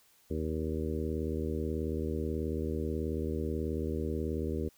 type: harmonic tone with a mistuned harmonic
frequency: 78.4 Hz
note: D#2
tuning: 14 cents sharp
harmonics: 1 / 2 / 3 / 4 / 5 / 6 / 7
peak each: -35 / -41 / -38 / -39 / -38 / -40 / -50 dBFS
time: 0.3-4.69 s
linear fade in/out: 10 ms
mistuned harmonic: 7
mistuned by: +35 cents
effects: white hiss -65 dBFS RMS until 4.77 s